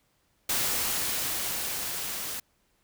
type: noise with level ramp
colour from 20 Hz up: white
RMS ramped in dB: -27 to -35 dBFS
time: 0.49-2.4 s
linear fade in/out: 5 ms
effects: pink hiss -70 dBFS RMS until 2.83 s